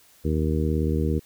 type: harmonic tone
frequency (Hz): 77.78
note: D#2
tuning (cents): 0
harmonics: 1 / 2 / 3 / 4 / 5 / 6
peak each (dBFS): -24 / -27 / -29 / -30 / -31 / -32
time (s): 0.24-1.2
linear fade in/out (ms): 20
effects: white hiss -56 dBFS RMS until 1.25 s